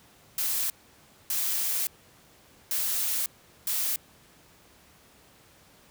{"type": "noise bursts at uneven times", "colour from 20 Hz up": "blue", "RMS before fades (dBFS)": -28, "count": 4, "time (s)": [[0.38, 0.7], [1.3, 1.87], [2.71, 3.26], [3.67, 3.96]], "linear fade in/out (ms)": 2, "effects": ["pink hiss -57 dBFS RMS until 5.9 s", "high-pass 60 Hz 12 dB/octave"]}